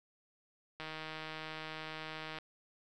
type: click train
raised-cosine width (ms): 0.3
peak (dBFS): -27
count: 250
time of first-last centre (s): 0.8-2.386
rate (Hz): 157
effects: none